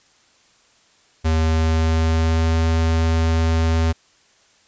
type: tone with pitch glide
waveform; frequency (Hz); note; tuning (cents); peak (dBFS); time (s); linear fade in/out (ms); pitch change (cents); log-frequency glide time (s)
square; 79.9 to 81.44; D#2 to E2; +47 to -20; -16; 1.24-3.93; 20; +33; 1.34-2.58
effects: white hiss -56 dBFS RMS until 4.67 s + resampled to 16000 Hz